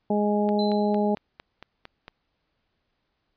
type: harmonic tone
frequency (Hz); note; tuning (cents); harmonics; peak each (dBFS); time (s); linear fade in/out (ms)
207.8; G#3; +1; 1 / 2 / 3 / 4; -23 / -26 / -28 / -29; 0.1-1.15; 5
type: click train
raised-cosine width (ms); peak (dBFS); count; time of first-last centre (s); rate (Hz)
0.3; -24; 8; 0.49-2.081; 4.4
type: tone with exponential decay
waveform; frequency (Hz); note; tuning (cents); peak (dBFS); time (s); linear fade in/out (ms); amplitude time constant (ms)
sine; 4035; B7; +36; -30; 0.59-1.15; 2; 120
effects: pink hiss -75 dBFS RMS until 3.36 s + resampled to 11025 Hz